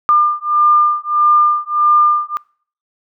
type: beating tone pair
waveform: sine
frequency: 1200 / 1201.6 Hz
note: D6 / D6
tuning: +37 / +39 cents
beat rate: 1.6 Hz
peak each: -13 dBFS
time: 0.09-2.37 s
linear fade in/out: 0 ms
effects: noise-tail reverb RT60 0.5 s tail -25 dB re dry